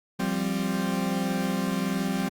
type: chord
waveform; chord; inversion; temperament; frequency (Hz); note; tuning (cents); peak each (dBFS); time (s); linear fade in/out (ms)
40% pulse; F suspended second; none; equal; 174.61 / 196 / 261.6; F3 / G3 / C4; 0 / 0 / 0; -30 / -27 / -30; 0.19-2.29; 10
effects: Opus 48 kbps